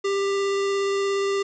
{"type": "tone with vibrato", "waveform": "square", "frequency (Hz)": 396, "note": "G4", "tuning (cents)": 18, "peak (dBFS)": -22, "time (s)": [0.04, 1.43], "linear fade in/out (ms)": 10, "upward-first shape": "triangle", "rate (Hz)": 17, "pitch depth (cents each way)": 9, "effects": ["resampled to 16000 Hz", "8-bit"]}